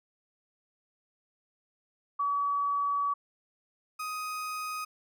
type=tone pair in turn; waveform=sine / 35% pulse; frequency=1139 / 1251.5 Hz; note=C#6 / D#6; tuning=+47 / +10 cents; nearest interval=major second; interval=163 cents; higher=second; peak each=-26 / -32 dBFS; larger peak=first; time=2.19-3.14 / 3.99-4.85 s; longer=first; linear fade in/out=10 ms; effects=none